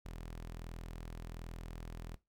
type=tone; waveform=sawtooth; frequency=41.33 Hz; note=E1; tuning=5 cents sharp; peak=-40 dBFS; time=0.05-2.16 s; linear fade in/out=10 ms; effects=noise-tail reverb RT60 0.2 s tail -17 dB re dry